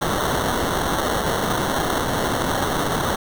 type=noise with sample-and-hold; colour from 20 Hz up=blue; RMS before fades=-22 dBFS; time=0.01-3.16 s; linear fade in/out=10 ms; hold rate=2450 Hz; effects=none